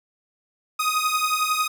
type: beating tone pair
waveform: sawtooth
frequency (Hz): 1244.5 / 1255.5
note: D#6 / D#6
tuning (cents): 0 / +15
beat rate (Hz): 11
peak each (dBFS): -20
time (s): 0.79-1.68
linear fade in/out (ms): 10
effects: none